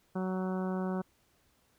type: harmonic tone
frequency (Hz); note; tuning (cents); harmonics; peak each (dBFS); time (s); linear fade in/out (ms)
186.4; F#3; +13; 1 / 2 / 3 / 4 / 5 / 6 / 7 / 8; -32 / -38 / -42 / -44 / -46 / -48 / -49 / -50; 0.15-1.02; 10
effects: pink hiss -70 dBFS RMS until 1.78 s